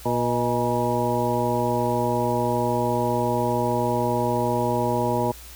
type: harmonic tone with a mistuned harmonic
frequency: 120 Hz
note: B2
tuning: 49 cents flat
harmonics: 1 / 2 / 3 / 4 / 5 / 7 / 8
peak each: -28 / -28 / -28 / -28 / -28 / -28 / -28 dBFS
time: 0.05-5.32 s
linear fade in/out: 10 ms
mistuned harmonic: 5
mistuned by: +44 cents
effects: added 60 Hz sine -43 dBFS peak until 5.55 s + white hiss -44 dBFS RMS until 5.55 s